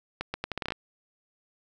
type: accelerating click train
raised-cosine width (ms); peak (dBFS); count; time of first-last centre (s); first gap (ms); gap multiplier
0.3; -15; 10; 0.21-0.721; 130; 0.77
effects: none